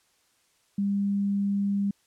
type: tone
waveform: sine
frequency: 200.1 Hz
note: G3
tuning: 36 cents sharp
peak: -23 dBFS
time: 0.78-1.91 s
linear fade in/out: 5 ms
effects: white hiss -67 dBFS RMS until 2.06 s + low-pass 10000 Hz 12 dB/octave